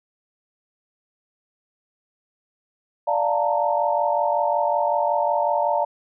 sine chord, Bb major seventh, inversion first, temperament equal with one note detuned, 587.3 / 698.5 / 880 / 925.4 Hz, D5 / F5 / A5 / Bb5, 0 / 0 / 0 / -13 cents, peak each -23 / -24 / -25 / -24 dBFS, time 3.07-5.85 s, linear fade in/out 10 ms, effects none

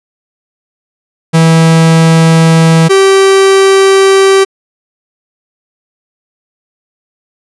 45% pulse tone pair in turn, 163 / 387.7 Hz, E3 / G4, -19 / -19 cents, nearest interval octave + minor third, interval 1500 cents, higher second, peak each -3 dBFS, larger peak neither, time 1.33-2.89 / 2.89-4.45 s, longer neither, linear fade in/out 20 ms, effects resampled to 24000 Hz

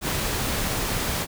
pink noise, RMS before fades -26 dBFS, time 0.01-1.27 s, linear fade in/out 50 ms, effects none

